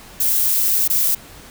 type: noise with dropouts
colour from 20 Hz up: violet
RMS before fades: -17 dBFS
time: 0.2-1.15 s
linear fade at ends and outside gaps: 5 ms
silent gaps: 0.878-0.899 s
effects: pink hiss -41 dBFS RMS until 1.5 s